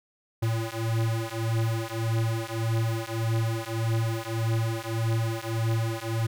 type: beating tone pair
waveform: square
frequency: 112.4 / 114.1 Hz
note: A2 / A#2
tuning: +37 / -37 cents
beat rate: 1.7 Hz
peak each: -29 dBFS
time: 0.42-6.27 s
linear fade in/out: 10 ms
effects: none